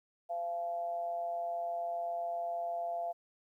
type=tone with amplitude modulation; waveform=sine; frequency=686 Hz; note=F5; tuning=31 cents flat; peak=-31 dBFS; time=0.29-3.13 s; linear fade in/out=20 ms; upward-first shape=sine; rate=173 Hz; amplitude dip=55%; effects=12-bit